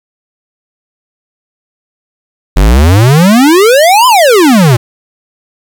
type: exponential two-way sweep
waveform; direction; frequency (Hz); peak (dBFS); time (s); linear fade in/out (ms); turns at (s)
square; up then down; 43.34 to 1046.5 to 111.6; -3; 2.56-4.77; 10; 4.07
effects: 7-bit